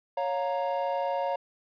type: chord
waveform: triangle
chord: Bb minor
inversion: first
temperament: equal with one note detuned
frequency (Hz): 554.4 / 707.4 / 932.3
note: Db5 / F5 / Bb5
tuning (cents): 0 / +22 / 0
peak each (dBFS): -28 / -30 / -30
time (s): 0.17-1.36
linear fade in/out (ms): 5
effects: resampled to 11025 Hz